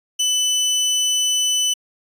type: tone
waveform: 25% pulse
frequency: 3000 Hz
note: F#7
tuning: 23 cents sharp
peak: -13 dBFS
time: 0.19-1.74 s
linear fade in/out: 10 ms
effects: resampled to 32000 Hz